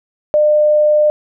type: tone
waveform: sine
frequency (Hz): 602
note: D5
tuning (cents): +43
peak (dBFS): -8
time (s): 0.34-1.1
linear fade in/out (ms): 0
effects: none